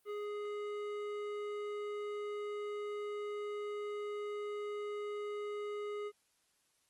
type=tone with hard clipping; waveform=sine; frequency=415.3 Hz; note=G#4; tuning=in tune; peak=-40 dBFS; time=0.05-6.12 s; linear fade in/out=50 ms; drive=12 dB; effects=white hiss -75 dBFS RMS until 6.89 s + Opus 32 kbps